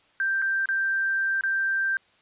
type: tone with dropouts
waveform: sine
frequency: 1572 Hz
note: G6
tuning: 4 cents sharp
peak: -22 dBFS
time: 0.2-1.97 s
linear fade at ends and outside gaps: 1 ms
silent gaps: 0.418-0.422 / 0.657-0.688 / 1.41-1.436 s
effects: white hiss -61 dBFS RMS until 2.21 s + resampled to 8000 Hz